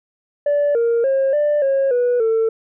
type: tone with pitch steps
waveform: sine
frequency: 580 / 466.1 / 539 / 591 / 544 / 488.6 / 448.4 Hz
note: D5 / A#4 / C#5 / D5 / C#5 / B4 / A4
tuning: -22 / 0 / -49 / +11 / -33 / -19 / +33 cents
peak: -12 dBFS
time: 0.46-2.49 s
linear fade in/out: 5 ms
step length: 290 ms
effects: tanh soft clip ceiling -12 dBFS